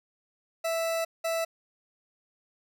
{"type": "tone bursts at uneven times", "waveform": "40% pulse", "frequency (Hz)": 659.3, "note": "E5", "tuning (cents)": 0, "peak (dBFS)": -26, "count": 2, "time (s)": [[0.64, 1.05], [1.24, 1.45]], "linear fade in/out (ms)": 10, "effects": []}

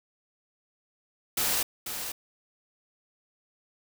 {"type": "noise with echo", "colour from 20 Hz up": "white", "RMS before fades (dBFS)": -27, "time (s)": [1.37, 1.63], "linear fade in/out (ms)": 5, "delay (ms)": 490, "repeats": 1, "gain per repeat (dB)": -8, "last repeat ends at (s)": 2.12, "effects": []}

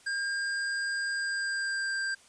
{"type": "tone with pitch glide", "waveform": "square", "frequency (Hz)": [1607, 1584], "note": ["G6", "G6"], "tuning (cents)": [43, 18], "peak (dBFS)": -30, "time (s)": [0.06, 2.15], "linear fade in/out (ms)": 10, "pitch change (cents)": -25, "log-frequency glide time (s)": [1.13, 1.95], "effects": ["white hiss -58 dBFS RMS until 2.28 s", "resampled to 22050 Hz"]}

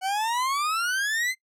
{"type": "exponential sweep", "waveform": "40% pulse", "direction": "up", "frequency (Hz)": [740, 2093], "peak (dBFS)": -23, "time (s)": [0.01, 1.35], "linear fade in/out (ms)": 50, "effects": ["noise-tail reverb RT60 0.1 s tail -22 dB re dry", "low-pass 12000 Hz 12 dB/octave"]}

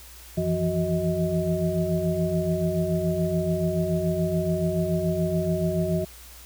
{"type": "tone cluster", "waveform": "sine", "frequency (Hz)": [90.3, 164.3, 171.3, 370.7, 631], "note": ["F#2", "E3", "F3", "F#4", "D#5"], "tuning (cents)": [-42, -5, -33, 3, 24], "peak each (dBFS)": [-32, -29, -26, -29, -28], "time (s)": [0.37, 6.05], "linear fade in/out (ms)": 10, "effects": ["added 60 Hz sine -47 dBFS peak until 6.45 s", "white hiss -47 dBFS RMS until 6.45 s"]}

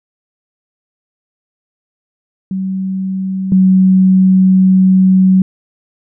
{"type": "tone pair in turn", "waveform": "sine", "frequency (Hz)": [189.9, 187.83], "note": ["F#3", "F#3"], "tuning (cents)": [45, 26], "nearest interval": "unison", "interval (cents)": 19, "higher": "first", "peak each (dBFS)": [-15, -5], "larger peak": "second", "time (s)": [[2.51, 3.52], [3.52, 5.42]], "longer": "second", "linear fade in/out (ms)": 2, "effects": []}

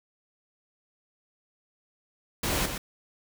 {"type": "noise with echo", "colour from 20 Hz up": "pink", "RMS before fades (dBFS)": -28, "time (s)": [2.43, 2.66], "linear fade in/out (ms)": 5, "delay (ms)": 120, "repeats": 1, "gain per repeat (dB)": -6, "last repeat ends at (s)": 2.78, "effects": []}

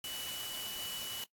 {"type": "tone in noise", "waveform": "sine", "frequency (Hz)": 2960, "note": "F#7", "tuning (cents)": 0, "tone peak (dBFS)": -41, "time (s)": [0.04, 1.24], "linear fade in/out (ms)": 2, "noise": "white", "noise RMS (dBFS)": -43, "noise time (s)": [0.04, 1.24], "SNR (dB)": -1, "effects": ["noise-tail reverb RT60 0.1 s tail -19 dB re dry", "AAC 64 kbps"]}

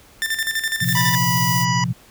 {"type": "tone with tremolo", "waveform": "sawtooth", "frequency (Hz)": 1786, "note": "A6", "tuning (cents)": 25, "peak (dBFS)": -15, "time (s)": [0.22, 1.15], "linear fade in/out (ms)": 0, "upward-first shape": "square", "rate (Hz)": 12, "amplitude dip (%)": 65}
{"type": "chord", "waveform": "sine", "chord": "Bb suspended second", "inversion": "none", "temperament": "just", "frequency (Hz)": [116.54, 131.11, 174.81], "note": ["Bb2", "C3", "F3"], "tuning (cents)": [0, 4, 2], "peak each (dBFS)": [-25, -23, -23], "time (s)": [0.81, 1.93], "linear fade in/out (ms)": 10}
{"type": "noise", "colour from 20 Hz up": "violet", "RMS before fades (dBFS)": -26, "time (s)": [0.83, 1.66], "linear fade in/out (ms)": 50}
{"type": "harmonic tone", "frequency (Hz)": 980, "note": "B5", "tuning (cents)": -14, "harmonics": [1, 2, 3, 5, 6, 7], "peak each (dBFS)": [-21, -25, -30, -29, -31, -34], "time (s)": [0.95, 1.84], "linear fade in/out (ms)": 2}
{"effects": ["pink hiss -49 dBFS RMS until 2.1 s"]}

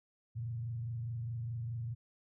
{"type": "tone with frequency modulation", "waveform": "sine", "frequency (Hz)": 116.54, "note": "A#2", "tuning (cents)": 0, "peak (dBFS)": -36, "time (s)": [0.35, 1.95], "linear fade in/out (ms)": 20, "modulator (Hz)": 24.8, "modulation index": 0.46, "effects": []}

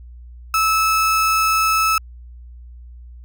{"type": "tone", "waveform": "35% pulse", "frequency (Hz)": 1304, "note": "E6", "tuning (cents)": -19, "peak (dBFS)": -13, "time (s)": [0.54, 1.98], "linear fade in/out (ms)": 2, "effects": ["added 60 Hz sine -36 dBFS peak until 3.24 s"]}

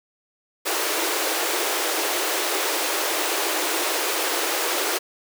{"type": "high-pass noise", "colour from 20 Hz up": "pink", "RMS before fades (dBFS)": -24, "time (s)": [0.65, 4.99], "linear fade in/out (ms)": 20, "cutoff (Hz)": 310, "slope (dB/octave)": 96, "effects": []}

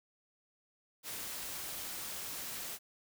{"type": "noise", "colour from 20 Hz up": "white", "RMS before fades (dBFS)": -42, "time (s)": [1.03, 2.79], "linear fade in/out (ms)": 50, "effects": []}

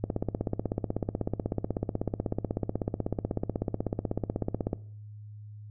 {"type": "click train", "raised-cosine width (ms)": 2, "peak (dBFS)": -15, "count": 77, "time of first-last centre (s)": [0.04, 4.731], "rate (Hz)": 16.2, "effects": ["noise-tail reverb RT60 0.6 s tail -21 dB re dry", "added 105 Hz sine -42 dBFS peak until 5.7 s"]}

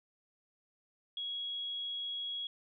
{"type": "tone", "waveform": "sine", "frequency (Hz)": 3322, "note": "G#7", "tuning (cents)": 0, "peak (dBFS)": -36, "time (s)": [1.17, 2.47], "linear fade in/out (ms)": 2, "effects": []}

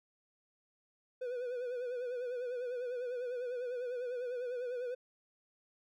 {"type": "tone with vibrato", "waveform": "triangle", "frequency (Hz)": 493.9, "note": "B4", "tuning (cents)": 0, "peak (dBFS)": -34, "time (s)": [1.21, 4.95], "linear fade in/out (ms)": 10, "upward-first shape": "sine", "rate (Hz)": 10, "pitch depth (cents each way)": 59, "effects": []}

